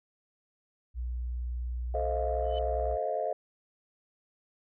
sine tone, 60.7 Hz, B1, 29 cents flat, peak -31 dBFS, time 0.94-2.98 s, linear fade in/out 50 ms
sine chord, F dominant seventh, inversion first, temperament just, 436.5 / 523.8 / 628.6 / 698.5 Hz, A4 / C5 / Eb5 / F5, -14 / +2 / +18 / 0 cents, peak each -36 / -35 / -32 / -33 dBFS, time 1.94-3.33 s, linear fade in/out 5 ms
sine tone with exponential growth, 3009 Hz, F#7, 28 cents sharp, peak -38 dBFS, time 2.42-2.59 s, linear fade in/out 5 ms, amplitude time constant 35 ms
effects tanh soft clip ceiling -18 dBFS

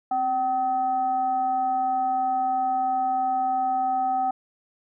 sine tone with frequency modulation, 766 Hz, G5, 40 cents flat, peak -21 dBFS, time 0.11-4.31 s, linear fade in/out 5 ms, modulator 503 Hz, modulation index 0.35, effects none

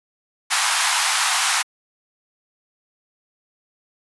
pink high-pass noise, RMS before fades -19 dBFS, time 0.5-1.63 s, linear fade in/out 20 ms, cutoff 800 Hz, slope 48 dB/octave, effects resampled to 24000 Hz

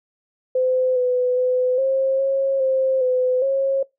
sine tone with pitch steps, 512 / 499.6 / 505 / 534 / 542 / 527 / 507 / 542 Hz, C5 / B4 / B4 / C5 / C#5 / C5 / B4 / C#5, -38 / +20 / +39 / +35 / -39 / +12 / +45 / -39 cents, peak -16 dBFS, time 0.55-3.83 s, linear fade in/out 5 ms, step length 410 ms, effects noise-tail reverb RT60 0.2 s tail -24 dB re dry

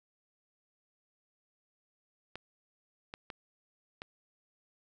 clicks, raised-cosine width 0.3 ms, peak -25 dBFS, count 4, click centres 2.356 / 3.139 / 3.302 / 4.019 s, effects none

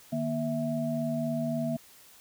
sine tone cluster, 153.2 / 236.8 / 657 Hz, D#3 / A#3 / E5, -27 / +27 / -6 cents, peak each -34 / -30 / -33 dBFS, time 0.12-1.77 s, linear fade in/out 10 ms, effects white hiss -55 dBFS RMS until 2.2 s

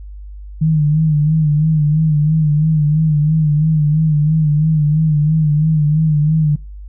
sine tone with vibrato, 153.5 Hz, D#3, 23 cents flat, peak -10 dBFS, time 0.61-6.56 s, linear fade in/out 10 ms, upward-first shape sine, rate 3 Hz, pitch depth 68 cents each way, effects noise-tail reverb RT60 0.3 s tail -26 dB re dry + added 50 Hz sine -29 dBFS peak until 6.88 s

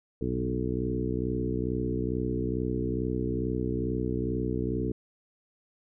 harmonic tone with a mistuned harmonic, 62.3 Hz, B1, 16 cents sharp, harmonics 1 / 2 / 3 / 4 / 5 / 6 / 7, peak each -35 / -34 / -36 / -34 / -34 / -36 / -35 dBFS, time 0.21-4.92 s, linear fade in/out 5 ms, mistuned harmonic 2, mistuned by -29 cents, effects none

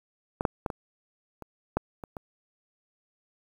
clicks, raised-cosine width 1 ms, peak -14 / -8 / -14 / -19 / -26 / -10 / -24 / -23 dBFS, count 8, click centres 0.409 / 0.452 / 0.662 / 0.702 / 1.423 / 1.77 / 2.038 / 2.168 s, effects 8-bit

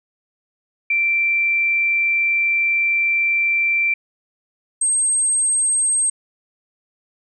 sine tone pair in turn, 2349 / 8395 Hz, D7 / C9, 0 / +5 cents, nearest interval octave + minor seventh, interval 2205 cents, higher second, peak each -15 dBFS, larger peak neither, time 0.9-3.94 / 4.81-6.1 s, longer first, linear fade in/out 5 ms, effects none

